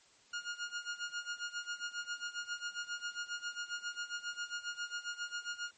sawtooth tone with tremolo, 1424 Hz, F6, 33 cents sharp, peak -32 dBFS, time 0.33-5.71 s, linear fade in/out 5 ms, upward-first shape sine, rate 7.4 Hz, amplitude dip 85%, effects white hiss -64 dBFS RMS until 5.77 s + MP3 32 kbps

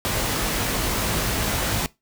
pink noise with comb filter, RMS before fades -24 dBFS, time 0.05-1.86 s, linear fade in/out 0 ms, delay 19 ms, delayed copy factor +0.55, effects noise-tail reverb RT60 0.2 s tail -20 dB re dry

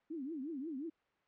sine tone with vibrato, 293.7 Hz, D4, in tune, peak -39 dBFS, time 0.1-0.9 s, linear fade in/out 10 ms, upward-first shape triangle, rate 5.6 Hz, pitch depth 290 cents each way, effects white hiss -75 dBFS RMS until 1.27 s + low-pass 2000 Hz 12 dB/octave

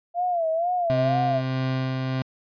sine tone with vibrato, 681 Hz, F5, 44 cents flat, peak -21 dBFS, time 0.14-1.42 s, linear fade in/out 50 ms, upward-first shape sine, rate 2.1 Hz, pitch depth 110 cents each way
30% pulse tone with tremolo, 130.81 Hz, C3, in tune, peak -20 dBFS, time 0.9-2.22 s, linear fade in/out 0 ms, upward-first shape sine, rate 1.6 Hz, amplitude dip 25%
effects resampled to 11025 Hz

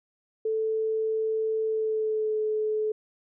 sine tone with pitch glide, 440 to 430.4 Hz, A4 to A4, 0 to -38 cents, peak -24 dBFS, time 0.45-2.92 s, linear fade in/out 5 ms, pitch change -38 cents, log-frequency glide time 1.65-2.39 s, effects none

